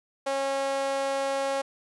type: tone with high-pass filter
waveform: sawtooth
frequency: 273.3 Hz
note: C#4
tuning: 24 cents flat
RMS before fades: -28 dBFS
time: 0.26-1.62 s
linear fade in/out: 10 ms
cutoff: 610 Hz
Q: 3.3
effects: resampled to 24000 Hz